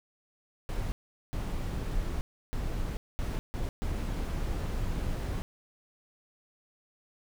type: noise bursts at uneven times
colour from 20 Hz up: brown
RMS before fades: -32 dBFS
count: 6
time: 0.69-0.92 / 1.33-2.21 / 2.53-2.97 / 3.19-3.39 / 3.54-3.69 / 3.82-5.42 s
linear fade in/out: 0 ms
effects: none